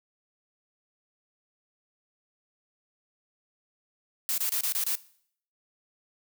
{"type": "noise bursts", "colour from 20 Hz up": "blue", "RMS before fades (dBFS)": -28, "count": 6, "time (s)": [4.29, 4.953], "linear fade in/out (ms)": 0, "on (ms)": 88, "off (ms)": 27, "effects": ["noise-tail reverb RT60 0.6 s tail -19 dB re dry"]}